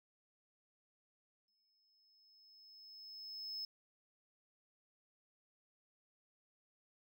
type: tone with exponential growth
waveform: triangle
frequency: 5200 Hz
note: E8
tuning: 24 cents flat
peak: -39 dBFS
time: 1.48-3.65 s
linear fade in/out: 2 ms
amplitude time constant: 470 ms
effects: none